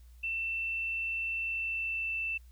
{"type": "tone with pitch glide", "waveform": "sine", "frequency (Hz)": [2680, 2663], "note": ["E7", "E7"], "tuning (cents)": [28, 17], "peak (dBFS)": -31, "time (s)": [0.23, 2.38], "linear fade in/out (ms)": 10, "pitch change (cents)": -11, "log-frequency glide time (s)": [1.41, 2.17], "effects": ["added 60 Hz sine -51 dBFS peak until 2.51 s", "white hiss -69 dBFS RMS until 2.51 s"]}